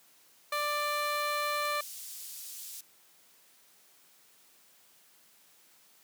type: band-pass noise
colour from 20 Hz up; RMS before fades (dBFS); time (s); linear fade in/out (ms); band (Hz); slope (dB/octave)
white; -44; 0.52-2.81; 5; 4700 to 16000; 12
type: harmonic tone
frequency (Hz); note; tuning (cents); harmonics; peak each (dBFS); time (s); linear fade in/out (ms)
590; D5; +8; 1 / 2 / 3 / 4 / 5 / 6 / 7; -36 / -32 / -39 / -38 / -47 / -45 / -41; 0.52-1.81; 5
effects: white hiss -62 dBFS RMS until 6.03 s + high-pass 150 Hz 12 dB/octave